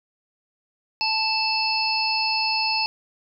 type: harmonic tone with a mistuned harmonic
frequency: 880 Hz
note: A5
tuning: in tune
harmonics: 1 / 3 / 5 / 6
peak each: -26 / -26 / -26 / -26 dBFS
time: 1.01-2.86 s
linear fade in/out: 0 ms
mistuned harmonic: 6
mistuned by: -57 cents
effects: none